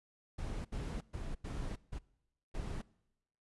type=noise bursts at uneven times; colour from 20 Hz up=brown; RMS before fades=-40 dBFS; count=6; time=0.38-0.65 / 0.72-1.01 / 1.13-1.35 / 1.44-1.76 / 1.92-1.99 / 2.54-2.82 s; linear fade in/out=10 ms; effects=noise-tail reverb RT60 0.9 s tail -23 dB re dry + resampled to 24000 Hz